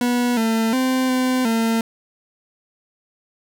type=tone with pitch steps; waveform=40% pulse; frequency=243.8 / 224.4 / 258.6 / 255.8 / 226.7 Hz; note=B3 / A3 / C4 / C4 / A#3; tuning=-22 / +34 / -20 / -39 / -48 cents; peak=-16 dBFS; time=0.01-1.81 s; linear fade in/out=2 ms; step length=360 ms; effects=none